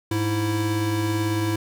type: tone pair together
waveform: square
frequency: 103.82 / 329.6 Hz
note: G#2 / E4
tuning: 0 / 0 cents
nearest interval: octave + minor sixth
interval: 2000 cents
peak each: -25 dBFS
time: 0.11-1.56 s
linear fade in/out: 5 ms
effects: none